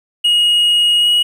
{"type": "tone with pitch glide", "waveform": "triangle", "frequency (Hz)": [2882, 2905], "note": ["F#7", "F#7"], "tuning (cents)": [-46, -32], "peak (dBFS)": -8, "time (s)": [0.24, 1.23], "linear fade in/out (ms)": 10, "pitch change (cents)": 14, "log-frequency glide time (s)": [0.99, 1.09], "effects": ["8-bit"]}